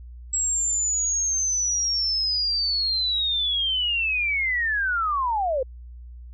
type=linear sweep; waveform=sine; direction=down; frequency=7710 to 493.9 Hz; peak=-21 dBFS; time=0.33-5.63 s; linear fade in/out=5 ms; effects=added 60 Hz sine -38 dBFS peak until 6.33 s